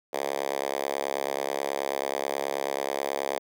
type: tone with high-pass filter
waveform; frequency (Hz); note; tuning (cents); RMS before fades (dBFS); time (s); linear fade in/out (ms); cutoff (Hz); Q
5% pulse; 69.3; C#2; 0; -30; 0.13-3.39; 5; 510; 1.6
effects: none